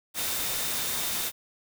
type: tone in noise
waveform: sine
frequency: 3641 Hz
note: A#7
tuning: 41 cents flat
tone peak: -40 dBFS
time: 0.14-1.32 s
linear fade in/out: 50 ms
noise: white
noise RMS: -30 dBFS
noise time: 0.14-1.32 s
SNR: -13 dB
effects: none